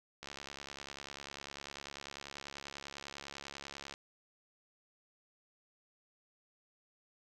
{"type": "click train", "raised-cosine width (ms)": 0.2, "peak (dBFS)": -27, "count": 261, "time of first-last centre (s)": [0.23, 3.939], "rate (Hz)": 70.1, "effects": ["11-bit"]}